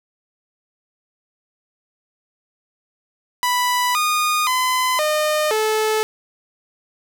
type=tone with pitch steps; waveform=sawtooth; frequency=988 / 1227 / 1017 / 610 / 434.1 Hz; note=B5 / D#6 / C6 / D#5 / A4; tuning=0 / -25 / -50 / -34 / -23 cents; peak=-13 dBFS; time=3.43-6.03 s; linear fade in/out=0 ms; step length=520 ms; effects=none